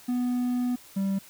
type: tone pair in turn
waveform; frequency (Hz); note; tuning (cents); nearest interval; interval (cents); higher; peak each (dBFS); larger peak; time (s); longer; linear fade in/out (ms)
triangle; 246.9 / 195.02; B3 / G3; 0 / -9; major third; 409; first; -22; neither; 0.08-0.76 / 0.96-1.19; first; 10
effects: white hiss -51 dBFS RMS until 1.29 s